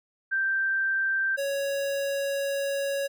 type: tone pair in turn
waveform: sine / square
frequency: 1568 / 555.9 Hz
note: G6 / C#5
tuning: 0 / +5 cents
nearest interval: octave + tritone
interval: 1795 cents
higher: first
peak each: -23 / -27 dBFS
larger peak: first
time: 0.31-1.37 / 1.37-3.08 s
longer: second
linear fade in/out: 20 ms
effects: none